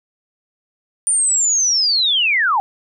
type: linear sweep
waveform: sine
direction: down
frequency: 9240 to 756 Hz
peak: -13 dBFS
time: 1.07-2.6 s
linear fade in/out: 0 ms
effects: none